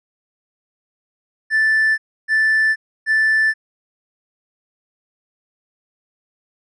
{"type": "tone bursts", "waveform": "triangle", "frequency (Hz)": 1760, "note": "A6", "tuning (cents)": 0, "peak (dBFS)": -10, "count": 3, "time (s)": [1.5, 3.54], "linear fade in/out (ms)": 50, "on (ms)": 480, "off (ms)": 300, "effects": ["tanh soft clip ceiling -8 dBFS", "resampled to 22050 Hz"]}